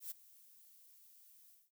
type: noise with ADSR envelope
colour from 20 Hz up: violet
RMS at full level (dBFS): -43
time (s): 0-1.71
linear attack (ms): 110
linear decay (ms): 12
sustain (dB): -20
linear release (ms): 210
effects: none